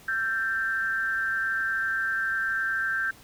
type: tone with amplitude modulation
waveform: sine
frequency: 1568 Hz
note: G6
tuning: in tune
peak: -21 dBFS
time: 0.08-3.11 s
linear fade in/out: 5 ms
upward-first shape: sine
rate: 221 Hz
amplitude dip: 75%
effects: pink hiss -52 dBFS RMS until 3.23 s